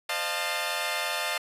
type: chord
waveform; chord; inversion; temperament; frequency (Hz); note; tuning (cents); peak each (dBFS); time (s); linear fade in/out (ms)
10% pulse; F dominant seventh; second; equal with one note detuned; 523.3 / 609.4 / 698.5 / 880; C5 / Eb5 / F5 / A5; 0 / -36 / 0 / 0; -29 / -24 / -24 / -25; 0.09-1.38; 5
effects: resampled to 32000 Hz